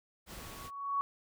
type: noise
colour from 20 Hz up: pink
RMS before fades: -47 dBFS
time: 0.26-0.71 s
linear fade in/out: 50 ms
type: tone with exponential growth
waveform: sine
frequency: 1119 Hz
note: C#6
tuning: 16 cents sharp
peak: -27 dBFS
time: 0.27-1.01 s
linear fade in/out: 0 ms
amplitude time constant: 160 ms
effects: none